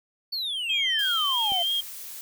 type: exponential sweep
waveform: triangle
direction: down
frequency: 4544 to 670 Hz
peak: -26 dBFS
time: 0.32-1.63 s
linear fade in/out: 10 ms
type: tone with vibrato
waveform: sine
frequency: 3170 Hz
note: G7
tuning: 19 cents sharp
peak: -23 dBFS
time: 0.69-1.81 s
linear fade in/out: 10 ms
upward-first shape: sine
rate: 3.1 Hz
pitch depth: 43 cents each way
type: noise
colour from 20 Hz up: blue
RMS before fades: -39 dBFS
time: 0.99-2.21 s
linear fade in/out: 0 ms
type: click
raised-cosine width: 2 ms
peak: -27 dBFS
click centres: 1.52 s
effects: none